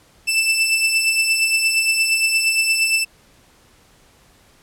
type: beating tone pair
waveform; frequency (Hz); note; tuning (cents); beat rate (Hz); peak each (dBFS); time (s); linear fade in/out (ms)
sawtooth; 2650 / 2658.6; E7 / E7; +9 / +14; 8.6; -13 / -19; 0.27-3.05; 20
effects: pink hiss -53 dBFS RMS until 4.62 s + low-pass 12000 Hz 12 dB/octave